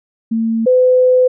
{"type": "tone pair in turn", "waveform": "sine", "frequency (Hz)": [225.7, 506.7], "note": ["A3", "B4"], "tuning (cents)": [44, 44], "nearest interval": "octave + major second", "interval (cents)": 1400, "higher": "second", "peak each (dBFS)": [-13, -7], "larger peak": "second", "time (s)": [[0.31, 0.66], [0.66, 1.28]], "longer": "second", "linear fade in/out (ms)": 10, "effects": []}